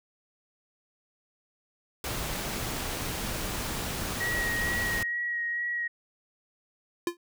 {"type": "noise", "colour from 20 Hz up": "pink", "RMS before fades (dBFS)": -33, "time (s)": [2.04, 5.03], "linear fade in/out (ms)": 2}
{"type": "tone with vibrato", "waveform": "sine", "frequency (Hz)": 1900, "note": "A#6", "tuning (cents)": 33, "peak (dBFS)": -28, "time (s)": [4.2, 5.88], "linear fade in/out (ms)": 10, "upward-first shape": "sine", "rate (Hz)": 2.2, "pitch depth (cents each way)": 17}
{"type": "tone with exponential decay", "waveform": "square", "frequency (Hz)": 345.7, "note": "F4", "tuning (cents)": -18, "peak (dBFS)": -23, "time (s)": [7.07, 7.17], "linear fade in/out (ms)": 2, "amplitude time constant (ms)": 20}
{"effects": []}